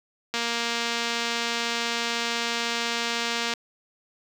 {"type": "click train", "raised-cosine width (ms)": 0.2, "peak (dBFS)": -10, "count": 749, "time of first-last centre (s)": [0.34, 3.537], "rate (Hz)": 234, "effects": ["high-pass 100 Hz 12 dB/octave", "7-bit"]}